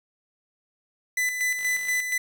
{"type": "tone with tremolo", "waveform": "45% pulse", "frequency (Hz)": 2000, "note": "B6", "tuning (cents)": 21, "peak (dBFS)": -22, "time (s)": [1.17, 2.18], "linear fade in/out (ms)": 5, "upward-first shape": "square", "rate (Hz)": 4.2, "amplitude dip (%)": 50}
{"type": "click train", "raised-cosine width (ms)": 0.2, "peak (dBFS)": -28, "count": 21, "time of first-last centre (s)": [1.59, 1.994], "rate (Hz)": 49.5}
{"effects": []}